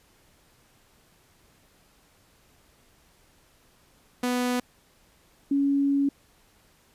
sawtooth / sine tone pair in turn, 247.5 / 279.7 Hz, B3 / C#4, +4 / +16 cents, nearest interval major second, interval 212 cents, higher second, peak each -20 / -20 dBFS, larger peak neither, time 4.23-4.6 / 5.51-6.09 s, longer second, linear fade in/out 5 ms, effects pink hiss -61 dBFS RMS until 6.94 s + resampled to 32000 Hz

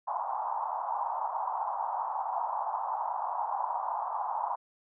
pink band-pass noise, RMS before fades -33 dBFS, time 0.07-4.56 s, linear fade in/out 10 ms, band 790 to 1000 Hz, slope 48 dB/octave, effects none

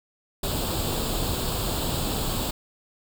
pink noise with comb filter, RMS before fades -27 dBFS, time 0.43-2.51 s, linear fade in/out 5 ms, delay 0.25 ms, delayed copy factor +0.7, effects none

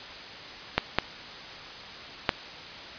clicks, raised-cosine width 0.3 ms, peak -4 dBFS, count 3, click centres 0.78 / 0.986 / 2.292 s, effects white hiss -41 dBFS RMS until 2.98 s + resampled to 11025 Hz

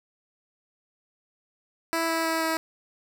10% pulse tone with pitch steps, 329.6 / 327.3 / 325.1 / 322.8 Hz, E4 / E4 / E4 / E4, 0 / -12 / -24 / -36 cents, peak -16 dBFS, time 1.93-2.57 s, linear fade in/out 0 ms, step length 160 ms, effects none

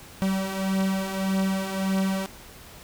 45% pulse beating tone pair, 190.7 / 192.4 Hz, G3 / G3, -47 / -32 cents, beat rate 1.7 Hz, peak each -29 / -25 dBFS, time 0.22-2.26 s, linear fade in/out 0 ms, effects pink hiss -46 dBFS RMS until 2.83 s

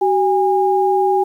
sine tone pair together, 380 / 814.5 Hz, F#4 / G#5, +46 / -34 cents, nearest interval octave + minor second, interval 1320 cents, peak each -15 dBFS, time 0.01-1.24 s, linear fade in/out 10 ms, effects 8-bit

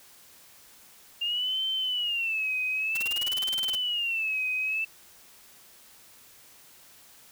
sine tone with vibrato, 2788 Hz, F7, 4 cents flat, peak -26 dBFS, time 1.21-4.85 s, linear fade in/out 10 ms, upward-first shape sine, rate 0.53 Hz, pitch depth 180 cents each way
white noise bursts, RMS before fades -35 dBFS, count 16, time 2.95-3.754 s, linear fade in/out 5 ms, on 24 ms, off 28 ms
effects white hiss -54 dBFS RMS until 7.31 s

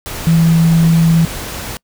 sine tone in noise, 164.81 Hz, E3, in tune, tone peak -7 dBFS, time 0.27-1.25 s, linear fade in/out 0 ms, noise pink, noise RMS -25 dBFS, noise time 0.06-1.77 s, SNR +15 dB, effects noise-tail reverb RT60 0.1 s tail -26 dB re dry

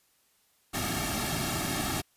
pink noise with comb filter, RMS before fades -31 dBFS, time 0.73-2.02 s, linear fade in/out 20 ms, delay 2 ms, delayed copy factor -0.85, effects white hiss -68 dBFS RMS until 2.16 s + resampled to 32000 Hz

